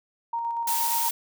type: tone with tremolo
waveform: sine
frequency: 931 Hz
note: A#5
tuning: 2 cents flat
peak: -25 dBFS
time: 0.33-1.09 s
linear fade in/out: 5 ms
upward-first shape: square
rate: 8.4 Hz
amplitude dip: 25%
type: noise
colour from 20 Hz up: blue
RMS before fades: -27 dBFS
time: 0.67-1.11 s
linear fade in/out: 5 ms
effects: none